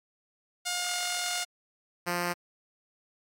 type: tone pair in turn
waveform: 5% pulse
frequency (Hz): 713 / 175.29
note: F5 / F3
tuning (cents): +36 / +7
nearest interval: 2 octaves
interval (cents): 2429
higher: first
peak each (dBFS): -18 / -17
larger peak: second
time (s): 0.65-1.45 / 2.06-2.34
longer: first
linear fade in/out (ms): 20
effects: AAC 64 kbps